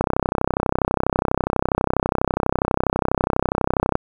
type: click train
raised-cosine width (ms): 1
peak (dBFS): -3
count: 128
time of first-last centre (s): 0.01-3.954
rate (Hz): 32.2
effects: 7-bit